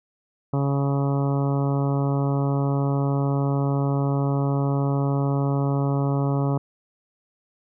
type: harmonic tone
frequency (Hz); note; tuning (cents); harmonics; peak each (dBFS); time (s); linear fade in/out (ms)
139.5; C#3; +11; 1 / 2 / 3 / 4 / 5 / 6 / 7 / 8 / 9; -21 / -27 / -31 / -33 / -35 / -37 / -38 / -39 / -40; 0.53-6.58; 5
effects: none